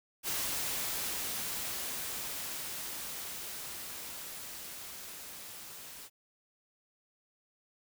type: noise with level ramp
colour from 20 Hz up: white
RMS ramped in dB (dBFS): -34 to -48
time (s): 0.23-6.1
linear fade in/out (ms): 50
effects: none